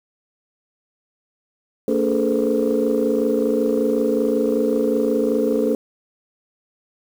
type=tone cluster; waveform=sine; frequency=227.1 / 286.1 / 421.9 / 447.2 / 510 Hz; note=A#3 / D4 / G#4 / A4 / C5; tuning=-45 / -45 / +27 / +28 / -44 cents; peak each=-22 dBFS; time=1.88-5.75 s; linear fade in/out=2 ms; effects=tanh soft clip ceiling -9 dBFS + 7-bit